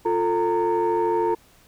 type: tone cluster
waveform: sine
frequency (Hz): 350.7 / 444 / 921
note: F4 / A4 / A#5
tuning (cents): +7 / +16 / -21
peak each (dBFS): -22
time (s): 0.05-1.35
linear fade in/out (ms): 10
effects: tanh soft clip ceiling -14 dBFS + pink hiss -55 dBFS RMS until 1.67 s